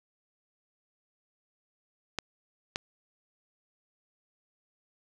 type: clicks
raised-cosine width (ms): 0.2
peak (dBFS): -13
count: 2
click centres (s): 2.187 / 2.759
effects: none